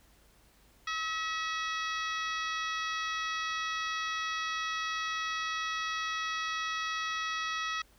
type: harmonic tone with a mistuned harmonic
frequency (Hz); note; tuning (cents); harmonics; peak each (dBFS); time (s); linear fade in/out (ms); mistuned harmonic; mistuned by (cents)
643; E5; -43; 2 / 3 / 4 / 5 / 6 / 7 / 8 / 9; -35 / -37 / -41 / -42 / -45 / -48 / -49 / -48; 0.87-7.82; 5; 5; +57
effects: added 50 Hz sine -64 dBFS peak until 7.98 s + pink hiss -64 dBFS RMS until 7.98 s